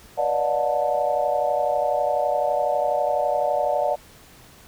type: tone cluster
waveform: sine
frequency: 488.2 / 581 / 613 / 724 / 884 Hz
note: B4 / D5 / D#5 / F#5 / A5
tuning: -20 / -19 / -26 / -38 / +8 cents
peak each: -32 / -23 / -27 / -24 / -29 dBFS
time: 0.17-3.96 s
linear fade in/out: 20 ms
effects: pink hiss -49 dBFS RMS until 4.67 s